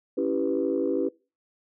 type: chord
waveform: sine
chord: C# half-diminished seventh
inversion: none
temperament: equal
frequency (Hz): 277.2 / 329.6 / 392 / 493.9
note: C#4 / E4 / G4 / B4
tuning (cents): 0 / 0 / 0 / 0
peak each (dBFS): -28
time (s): 0.17-1.09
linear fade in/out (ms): 10
effects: noise-tail reverb RT60 0.3 s tail -22 dB re dry + tanh soft clip ceiling -14 dBFS